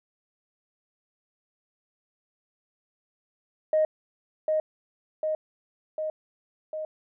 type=tone with echo; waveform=sine; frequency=622.3 Hz; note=D#5; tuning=in tune; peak=-18 dBFS; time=3.73-3.85 s; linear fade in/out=2 ms; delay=750 ms; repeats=4; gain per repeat=-3 dB; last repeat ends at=6.85 s; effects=tanh soft clip ceiling -15 dBFS